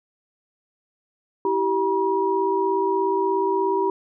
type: tone cluster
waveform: sine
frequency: 331.6 / 388.4 / 960 Hz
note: E4 / G4 / B5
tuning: +10 / -16 / -49 cents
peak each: -28 / -21 / -23 dBFS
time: 1.45-3.9 s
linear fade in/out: 2 ms
effects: none